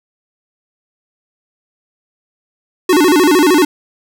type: tone with vibrato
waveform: square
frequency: 329.6 Hz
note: E4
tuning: in tune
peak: -8 dBFS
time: 2.89-3.65 s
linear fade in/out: 5 ms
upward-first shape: square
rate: 13 Hz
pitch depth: 190 cents each way
effects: none